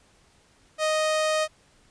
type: tone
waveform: sawtooth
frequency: 622.3 Hz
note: D#5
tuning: in tune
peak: -18 dBFS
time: 0.78-1.48 s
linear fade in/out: 50 ms
effects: pink hiss -60 dBFS RMS until 1.9 s + resampled to 22050 Hz

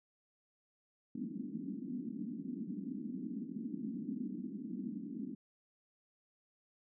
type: band-pass noise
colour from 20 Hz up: white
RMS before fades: -42 dBFS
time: 1.15-5.35 s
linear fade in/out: 5 ms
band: 190 to 280 Hz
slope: 48 dB/octave
effects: none

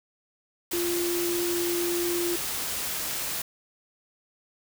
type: tone in noise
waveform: sine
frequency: 347 Hz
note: F4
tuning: 11 cents flat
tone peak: -26 dBFS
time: 0.73-2.36 s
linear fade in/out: 5 ms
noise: white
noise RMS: -31 dBFS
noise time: 0.71-3.42 s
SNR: +2 dB
effects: none

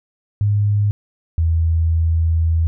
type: tone pair in turn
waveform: sine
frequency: 103.1 / 81.83 Hz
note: G#2 / E2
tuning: -12 / -12 cents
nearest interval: major third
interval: 400 cents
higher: first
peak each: -13 dBFS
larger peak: neither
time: 0.41-0.91 / 1.38-2.67 s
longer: second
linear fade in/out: 0 ms
effects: none

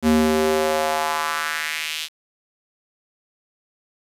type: tone with high-pass filter sweep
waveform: square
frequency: 77.78 Hz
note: D#2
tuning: in tune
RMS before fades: -21 dBFS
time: 0.02-2.09 s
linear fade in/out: 50 ms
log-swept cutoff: 200 to 3400 Hz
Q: 2.3
effects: resampled to 32000 Hz + 7-bit

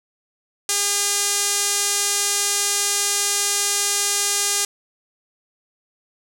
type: tone with band-pass filter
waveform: sawtooth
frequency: 405 Hz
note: G#4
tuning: 43 cents flat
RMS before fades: -21 dBFS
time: 0.69-4.65 s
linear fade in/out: 2 ms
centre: 7900 Hz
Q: 1.7
effects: none

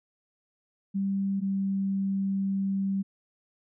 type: tone pair in turn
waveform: sine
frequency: 196 / 194.97 Hz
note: G3 / G3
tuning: 0 / -9 cents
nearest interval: unison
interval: 9 cents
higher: first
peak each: -25 / -25 dBFS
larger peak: neither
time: 0.94-1.41 / 1.41-3.03 s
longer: second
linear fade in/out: 20 ms
effects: none

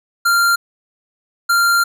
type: tone pair in turn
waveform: square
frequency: 1389 / 1389 Hz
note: F6 / F6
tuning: -10 / -10 cents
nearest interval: unison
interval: 0 cents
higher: neither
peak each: -12 dBFS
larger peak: neither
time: 0.25-0.56 / 1.49-1.84 s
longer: second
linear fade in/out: 10 ms
effects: none

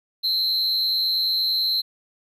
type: tone with amplitude modulation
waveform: triangle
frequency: 4094 Hz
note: C8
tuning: 38 cents flat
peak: -15 dBFS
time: 0.23-1.82 s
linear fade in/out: 20 ms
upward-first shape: sine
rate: 229 Hz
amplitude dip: 75%
effects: none

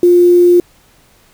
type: tone with quantisation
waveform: sine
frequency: 352.1 Hz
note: F4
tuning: 14 cents sharp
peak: -4 dBFS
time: 0.03-0.6 s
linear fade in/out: 2 ms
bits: 5
effects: pink hiss -49 dBFS RMS until 1.33 s

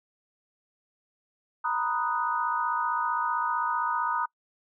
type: chord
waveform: sine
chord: B major seventh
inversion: third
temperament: equal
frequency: 932.3 / 987.8 / 1244.5 / 1480 Hz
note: A#5 / B5 / D#6 / F#6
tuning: 0 / 0 / 0 / 0 cents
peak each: -30 / -32 / -29 / -34 dBFS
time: 1.64-4.26 s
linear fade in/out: 10 ms
effects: noise-tail reverb RT60 0.1 s tail -26 dB re dry

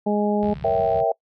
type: harmonic tone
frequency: 207.7 Hz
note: G#3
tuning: in tune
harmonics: 1 / 2 / 3 / 4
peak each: -21 / -24 / -26 / -27 dBFS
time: 0.06-0.54 s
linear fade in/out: 10 ms
type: low-pass noise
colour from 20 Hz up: white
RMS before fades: -34 dBFS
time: 0.42-1.04 s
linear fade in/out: 10 ms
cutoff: 200 Hz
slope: 96 dB/octave
type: click train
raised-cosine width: 0.3 ms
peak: -28 dBFS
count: 42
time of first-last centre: 0.43-1.002 s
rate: 71.7 Hz
type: chord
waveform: sine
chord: A# diminished seventh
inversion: none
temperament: equal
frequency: 466.2 / 554.4 / 659.3 / 784 Hz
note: A#4 / C#5 / E5 / G5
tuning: 0 / 0 / 0 / 0 cents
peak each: -24 / -26 / -20 / -23 dBFS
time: 0.64-1.12 s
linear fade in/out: 5 ms
effects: noise-tail reverb RT60 0.1 s tail -25 dB re dry + high-pass 60 Hz 12 dB/octave

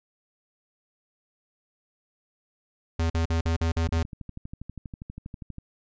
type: tone bursts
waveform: square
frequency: 82.41 Hz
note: E2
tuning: in tune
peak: -23 dBFS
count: 7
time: 2.99-4.03 s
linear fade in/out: 5 ms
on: 110 ms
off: 45 ms
type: click train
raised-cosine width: 5 ms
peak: -25 dBFS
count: 22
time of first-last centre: 3.89-5.584 s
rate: 12.4 Hz
effects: resampled to 16000 Hz

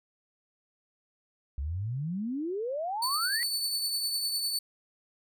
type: exponential sweep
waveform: sine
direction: up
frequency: 65 to 1998 Hz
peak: -30 dBFS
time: 1.58-3.43 s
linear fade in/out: 0 ms
type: tone with tremolo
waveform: sawtooth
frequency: 4486 Hz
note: C#8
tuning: 20 cents sharp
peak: -24 dBFS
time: 3.02-4.59 s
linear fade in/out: 5 ms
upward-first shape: triangle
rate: 9.9 Hz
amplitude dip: 45%
effects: none

